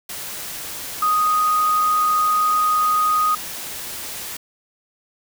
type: tone in noise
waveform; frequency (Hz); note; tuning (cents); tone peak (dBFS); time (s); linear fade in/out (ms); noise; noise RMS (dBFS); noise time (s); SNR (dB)
sine; 1244.5; D#6; 0; -15; 1.02-3.35; 5; white; -31; 0.09-4.37; +13
effects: none